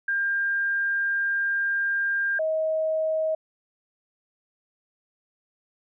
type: tone pair in turn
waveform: sine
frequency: 1600 / 633.2 Hz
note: G6 / D#5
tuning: +35 / +30 cents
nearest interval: octave + major third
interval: 1605 cents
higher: first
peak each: -22 dBFS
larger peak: neither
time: 0.08-2.39 / 2.39-3.35 s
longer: first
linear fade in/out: 5 ms
effects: none